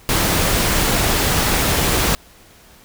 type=noise; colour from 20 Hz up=pink; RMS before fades=-17 dBFS; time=0.09-2.15 s; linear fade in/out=0 ms; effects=pink hiss -47 dBFS RMS until 2.84 s